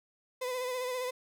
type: tone with vibrato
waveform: 35% pulse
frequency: 504 Hz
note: B4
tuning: 35 cents sharp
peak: -31 dBFS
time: 0.41-1.11 s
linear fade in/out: 10 ms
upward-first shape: sine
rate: 15 Hz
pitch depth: 37 cents each way
effects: none